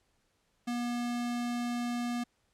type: tone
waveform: square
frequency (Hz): 240.6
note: B3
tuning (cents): -45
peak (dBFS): -32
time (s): 0.67-2.24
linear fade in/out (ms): 10
effects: pink hiss -74 dBFS RMS until 2.53 s + low-pass 10000 Hz 12 dB/octave